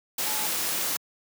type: tone in noise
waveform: sine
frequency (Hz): 854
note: G#5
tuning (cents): +48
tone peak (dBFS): -37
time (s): 0.26-0.47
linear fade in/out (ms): 5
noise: white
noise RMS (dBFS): -28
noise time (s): 0.18-0.97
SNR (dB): -12
effects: high-pass 150 Hz 12 dB/octave